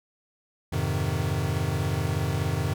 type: chord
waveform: square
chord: F minor seventh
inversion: none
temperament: equal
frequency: 87.31 / 103.83 / 130.81 / 155.56 Hz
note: F2 / Ab2 / C3 / Eb3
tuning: 0 / 0 / 0 / 0 cents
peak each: -31 dBFS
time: 0.72-2.74 s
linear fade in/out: 10 ms
effects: none